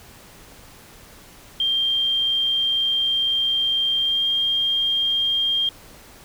sine tone with pitch glide, 3181 to 3207 Hz, G7 to G7, +25 to +39 cents, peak -18 dBFS, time 1.6-5.69 s, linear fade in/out 2 ms, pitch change +14 cents, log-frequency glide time 3.99-4.27 s, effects pink hiss -46 dBFS RMS until 6.24 s

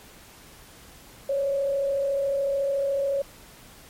sine tone with frequency modulation, 554.4 Hz, C#5, in tune, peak -22 dBFS, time 1.29-3.22 s, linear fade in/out 5 ms, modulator 33.9 Hz, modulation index 0.39, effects pink hiss -49 dBFS RMS until 3.89 s + MP3 64 kbps

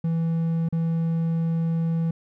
triangle tone with dropouts, 164.81 Hz, E3, in tune, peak -19 dBFS, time 0.04-2.11 s, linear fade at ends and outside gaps 5 ms, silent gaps 0.688-0.725 s, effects none

